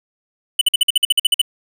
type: tone bursts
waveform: square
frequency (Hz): 2984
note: F#7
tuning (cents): +14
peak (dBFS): -10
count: 12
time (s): 0.59-1.416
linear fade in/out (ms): 5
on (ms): 23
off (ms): 50
effects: none